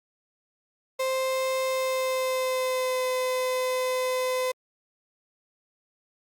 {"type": "tone with pitch glide", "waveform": "35% pulse", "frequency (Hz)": [523.3, 510.2], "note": ["C5", "C5"], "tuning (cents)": [0, -44], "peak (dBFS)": -23, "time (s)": [0.99, 4.52], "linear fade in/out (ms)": 10, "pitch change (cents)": -44, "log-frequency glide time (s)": [1.65, 3.05], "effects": ["Opus 48 kbps"]}